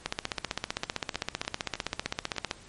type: two click trains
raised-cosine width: 0.2 ms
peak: -19 / -11 dBFS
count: 6 / 39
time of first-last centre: 0.84-2.364 / 0.06-2.512 s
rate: 3.28 / 15.5 Hz
effects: pink hiss -52 dBFS RMS until 2.68 s + MP3 48 kbps